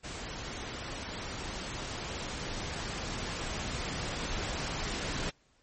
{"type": "noise with level ramp", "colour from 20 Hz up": "pink", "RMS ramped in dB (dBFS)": [-40, -34], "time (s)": [0.03, 5.31], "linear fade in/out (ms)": 20, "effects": ["pink hiss -68 dBFS RMS until 5.62 s", "MP3 32 kbps"]}